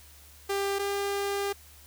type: tone pair in turn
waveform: sawtooth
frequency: 396.9 / 400.4 Hz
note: G4 / G4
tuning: +22 / +37 cents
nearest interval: unison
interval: 15 cents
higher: second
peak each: -23 / -24 dBFS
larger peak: first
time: 0.49-0.79 / 0.79-1.53 s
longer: second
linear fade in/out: 10 ms
effects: added 73 Hz sine -54 dBFS peak until 1.86 s + white hiss -54 dBFS RMS until 1.86 s